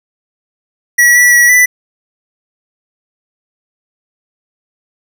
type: tone with pitch steps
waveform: square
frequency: 1930 / 1951 / 1930 / 1983 Hz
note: B6 / B6 / B6 / B6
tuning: -40 / -22 / -40 / +7 cents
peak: -5 dBFS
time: 0.98-1.66 s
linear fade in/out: 10 ms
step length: 170 ms
effects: none